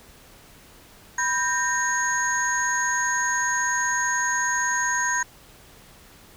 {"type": "tone cluster", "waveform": "sine", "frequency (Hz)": [986, 1571, 1841, 6610], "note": ["B5", "G6", "A#6", "G#8"], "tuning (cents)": [-3, 3, -22, -9], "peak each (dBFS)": -26, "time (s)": [1.18, 5.23], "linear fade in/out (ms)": 5, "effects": ["tanh soft clip ceiling -13 dBFS", "pink hiss -50 dBFS RMS until 6.36 s"]}